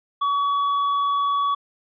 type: tone with tanh clipping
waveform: sine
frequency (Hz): 1132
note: C#6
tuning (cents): +36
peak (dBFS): -20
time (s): 0.21-1.55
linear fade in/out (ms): 10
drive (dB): 6
effects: resampled to 11025 Hz